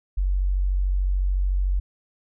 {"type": "tone", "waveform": "sine", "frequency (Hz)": 46.83, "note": "F#1", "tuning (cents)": 22, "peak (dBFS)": -19, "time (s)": [0.17, 1.8], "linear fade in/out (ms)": 10, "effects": []}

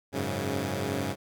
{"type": "chord", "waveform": "10% pulse", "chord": "F# suspended second", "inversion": "none", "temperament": "equal with one note detuned", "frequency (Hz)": [92.5, 103.83, 137.55], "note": ["F#2", "G#2", "C#3"], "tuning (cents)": [0, 0, -13], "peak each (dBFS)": -25, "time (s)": [0.12, 1.16], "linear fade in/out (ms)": 50, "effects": []}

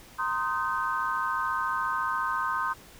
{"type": "chord", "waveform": "sine", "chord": "C minor seventh", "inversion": "third", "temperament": "equal with one note detuned", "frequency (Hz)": [932.3, 1046.5, 1244.5, 1538.4], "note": ["Bb5", "C6", "Eb6", "G6"], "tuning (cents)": [0, 0, 0, -33], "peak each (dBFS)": [-35, -30, -31, -32], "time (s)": [0.18, 2.74], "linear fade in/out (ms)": 20, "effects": ["pink hiss -51 dBFS RMS until 2.99 s"]}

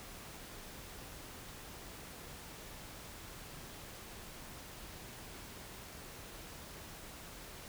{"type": "silence", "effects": ["pink hiss -50 dBFS RMS until 7.68 s"]}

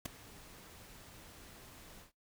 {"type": "noise with ADSR envelope", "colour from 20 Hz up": "pink", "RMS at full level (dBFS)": -35, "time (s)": [0.05, 2.12], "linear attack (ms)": 9, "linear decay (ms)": 6, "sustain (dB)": -20, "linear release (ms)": 120, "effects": ["noise-tail reverb RT60 0.2 s tail -23 dB re dry"]}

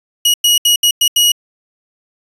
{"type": "tone bursts at uneven times", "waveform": "sawtooth", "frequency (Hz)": 2902, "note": "F#7", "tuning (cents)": -34, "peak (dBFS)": -5, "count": 6, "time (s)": [[0.25, 0.34], [0.44, 0.58], [0.65, 0.76], [0.83, 0.91], [1.01, 1.08], [1.16, 1.32]], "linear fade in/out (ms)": 5, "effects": ["resampled to 32000 Hz"]}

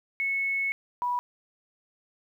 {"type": "tone pair in turn", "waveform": "sine", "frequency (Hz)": [2200, 977.9], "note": ["C#7", "B5"], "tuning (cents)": [-14, -17], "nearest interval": "octave + major second", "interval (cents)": 1403, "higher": "first", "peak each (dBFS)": -25, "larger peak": "neither", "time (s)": [[0.2, 0.72], [1.02, 1.19]], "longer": "first", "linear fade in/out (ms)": 0, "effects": ["10-bit"]}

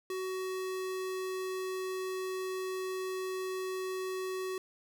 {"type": "tone", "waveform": "square", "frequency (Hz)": 374.5, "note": "F#4", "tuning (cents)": 21, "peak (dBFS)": -35, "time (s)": [0.1, 4.58], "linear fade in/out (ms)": 2, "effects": []}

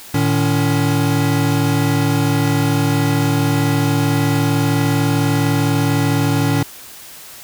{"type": "tone cluster", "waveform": "square", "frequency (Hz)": [111.7, 151.5, 281.6], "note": ["A2", "D#3", "C#4"], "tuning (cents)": [27, -46, 27], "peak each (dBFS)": -19, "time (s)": [0.14, 6.63], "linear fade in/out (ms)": 5, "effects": ["white hiss -37 dBFS RMS until 7.43 s"]}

